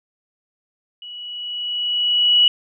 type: tone with level ramp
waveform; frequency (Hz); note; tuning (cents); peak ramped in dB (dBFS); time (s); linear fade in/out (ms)
sine; 2932; F#7; -16; -33 to -9; 1.02-2.48; 2
effects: none